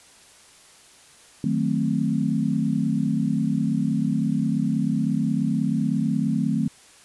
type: chord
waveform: sine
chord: D# diminished seventh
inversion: none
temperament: equal with one note detuned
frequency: 155.56 / 185 / 221.4 / 261.6 Hz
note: D#3 / F#3 / A3 / C4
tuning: 0 / 0 / +11 / 0 cents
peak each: -26 / -27 / -24 / -26 dBFS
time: 1.44-6.68 s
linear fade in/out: 2 ms
effects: white hiss -51 dBFS RMS until 7.04 s + resampled to 24000 Hz